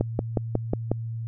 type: click train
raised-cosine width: 2 ms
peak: -9 dBFS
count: 6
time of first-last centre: 0.01-0.916 s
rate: 5.52 Hz
effects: added 114 Hz sine -29 dBFS peak until 1.27 s